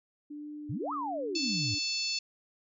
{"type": "tone with vibrato", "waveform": "sine", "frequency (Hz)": 293.7, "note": "D4", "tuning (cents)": 0, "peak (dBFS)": -39, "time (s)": [0.3, 1.79], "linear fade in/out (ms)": 10, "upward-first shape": "sine", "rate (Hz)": 1, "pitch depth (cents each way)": 27}
{"type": "exponential two-way sweep", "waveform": "sine", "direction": "up then down", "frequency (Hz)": [99.3, 1309, 99.3], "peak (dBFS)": -32, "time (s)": [0.69, 1.75], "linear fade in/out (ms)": 10, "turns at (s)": 0.93}
{"type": "harmonic tone", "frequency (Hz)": 880, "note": "A5", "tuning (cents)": 0, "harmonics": [3, 4, 5, 6, 7, 8], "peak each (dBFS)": [-37, -44, -32, -38, -43, -43], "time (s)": [1.35, 2.19], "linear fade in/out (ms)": 5}
{"effects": []}